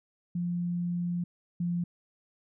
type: tone pair in turn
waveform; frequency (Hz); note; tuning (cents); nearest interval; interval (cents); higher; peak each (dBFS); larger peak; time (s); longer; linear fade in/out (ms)
sine; 174.61 / 173.7; F3 / F3; 0 / -9; unison; 9; first; -28 / -27; second; 0.35-1.24 / 1.6-1.84; first; 5
effects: none